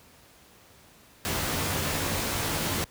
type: noise with comb filter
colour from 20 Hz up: pink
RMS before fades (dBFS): -28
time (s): 1.25-2.84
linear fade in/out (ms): 0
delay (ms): 16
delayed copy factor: -0.55
effects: pink hiss -55 dBFS RMS until 2.9 s + high-pass 60 Hz 12 dB/octave